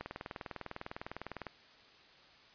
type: click train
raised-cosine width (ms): 0.5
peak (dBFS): -25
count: 30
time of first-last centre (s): 0.01-1.467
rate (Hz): 19.9
effects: white hiss -60 dBFS RMS until 2.54 s + resampled to 11025 Hz